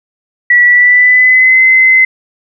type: tone with pitch glide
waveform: sine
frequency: 1945 to 2052 Hz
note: B6 to C7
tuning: -27 to -34 cents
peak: -3 dBFS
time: 0.5-2.05 s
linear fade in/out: 5 ms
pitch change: +93 cents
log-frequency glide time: 0.64-1.61 s
effects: none